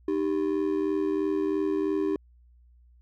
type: ring-modulated tone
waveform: triangle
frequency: 349.2 Hz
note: F4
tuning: in tune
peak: -19 dBFS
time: 0.08-2.16 s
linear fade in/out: 2 ms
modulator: 41.5 Hz
effects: added 60 Hz sine -54 dBFS peak until 3.01 s